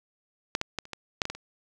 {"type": "clicks", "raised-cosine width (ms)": 0.2, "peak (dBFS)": [-8, -11, -13, -29, -18, -7, -13, -16, -26], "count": 9, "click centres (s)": [0.551, 0.614, 0.787, 0.854, 0.933, 1.218, 1.254, 1.3, 1.35], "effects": []}